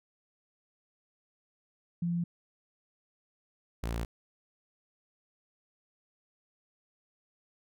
sine / sawtooth tone pair in turn, 172 / 57.22 Hz, F3 / A#1, -26 / -31 cents, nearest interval octave + perfect fifth, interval 1905 cents, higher first, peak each -28 dBFS, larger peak neither, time 2.02-2.24 / 3.83-4.05 s, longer neither, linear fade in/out 5 ms, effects none

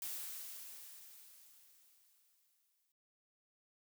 blue noise with exponential decay, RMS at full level -42 dBFS, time 0.02-2.92 s, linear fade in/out 1 ms, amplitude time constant 630 ms, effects none

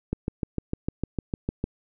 click train, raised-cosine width 3 ms, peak -13 dBFS, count 11, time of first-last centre 0.13-1.641 s, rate 6.62 Hz, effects none

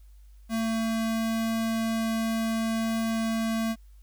square tone, 225.1 Hz, A3, 40 cents sharp, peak -26 dBFS, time 0.49-3.76 s, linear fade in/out 50 ms, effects added 50 Hz sine -48 dBFS peak until 4.02 s + white hiss -69 dBFS RMS until 4.02 s

